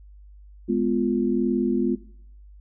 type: chord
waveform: sine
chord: F diminished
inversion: first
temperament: just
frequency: 209.5 / 251.4 / 349.2 Hz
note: Ab3 / Cb4 / F4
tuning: +15 / +31 / 0 cents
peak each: -24 dBFS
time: 0.68-1.96 s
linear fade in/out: 20 ms
effects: noise-tail reverb RT60 0.6 s tail -17 dB re dry + added 50 Hz sine -44 dBFS peak until 2.6 s